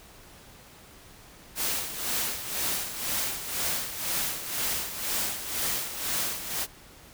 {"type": "noise with tremolo", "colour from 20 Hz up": "white", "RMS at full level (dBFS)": -28, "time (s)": [1.55, 6.67], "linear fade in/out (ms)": 50, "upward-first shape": "sine", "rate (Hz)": 2, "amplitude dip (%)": 65, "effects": ["pink hiss -51 dBFS RMS until 7.13 s"]}